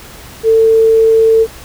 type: tone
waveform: sine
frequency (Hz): 447.4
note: A4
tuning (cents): +29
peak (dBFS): -5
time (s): 0.43-1.47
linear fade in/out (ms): 50
effects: added 60 Hz sine -40 dBFS peak until 1.64 s + pink hiss -34 dBFS RMS until 1.64 s